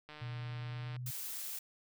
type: click train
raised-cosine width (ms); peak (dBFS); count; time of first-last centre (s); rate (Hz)
0.3; -34; 133; 0.09-0.964; 151
type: tone with pitch glide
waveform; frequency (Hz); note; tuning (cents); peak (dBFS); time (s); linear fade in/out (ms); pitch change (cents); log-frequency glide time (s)
sine; 120.9 to 124.44; B2 to B2; -36 to +14; -39; 0.21-1.11; 10; +50; 0.63-0.99
type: noise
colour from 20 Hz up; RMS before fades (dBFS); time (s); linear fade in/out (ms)
blue; -42; 1.06-1.59; 5
effects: none